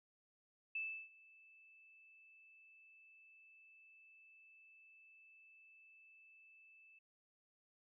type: tone with ADSR envelope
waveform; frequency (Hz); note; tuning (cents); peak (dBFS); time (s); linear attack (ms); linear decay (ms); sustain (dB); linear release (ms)
sine; 2632; E7; -3; -38; 0.75-6.99; 5; 330; -24; 7
effects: none